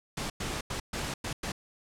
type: noise bursts at uneven times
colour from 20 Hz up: pink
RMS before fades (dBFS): -34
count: 6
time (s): 0.17-0.3 / 0.4-0.61 / 0.7-0.8 / 0.93-1.14 / 1.24-1.33 / 1.43-1.52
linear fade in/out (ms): 5
effects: low-pass 9000 Hz 12 dB/octave